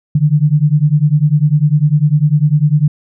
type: beating tone pair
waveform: sine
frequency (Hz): 144.5 / 154.5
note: D3 / D#3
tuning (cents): -28 / -12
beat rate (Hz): 10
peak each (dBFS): -11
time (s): 0.15-2.88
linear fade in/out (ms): 5
effects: none